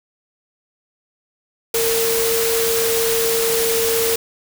sine tone in noise, 457.2 Hz, A#4, 34 cents flat, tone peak -18 dBFS, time 1.74-4.16 s, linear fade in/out 5 ms, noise white, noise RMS -21 dBFS, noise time 1.74-4.16 s, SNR 0 dB, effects none

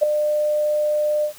sine tone with ADSR envelope, 600 Hz, D5, 37 cents sharp, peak -9 dBFS, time 0.01-1.33 s, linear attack 22 ms, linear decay 5 ms, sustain -8 dB, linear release 92 ms, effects white hiss -44 dBFS RMS until 1.38 s

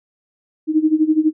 sine tone with tremolo, 311.7 Hz, D#4, 3 cents sharp, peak -9 dBFS, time 0.67-1.33 s, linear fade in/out 50 ms, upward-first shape sine, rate 12 Hz, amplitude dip 85%, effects none

